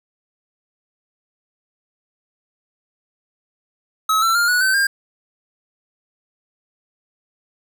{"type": "tone with pitch steps", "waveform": "square", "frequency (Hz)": [1285, 1343.4, 1404.5, 1468.4, 1535.2, 1605], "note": ["E6", "E6", "F6", "F#6", "G6", "G6"], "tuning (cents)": [-45, 32, 9, -14, -37, 40], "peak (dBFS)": -15, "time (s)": [4.09, 4.87], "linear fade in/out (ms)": 5, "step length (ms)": 130, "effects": []}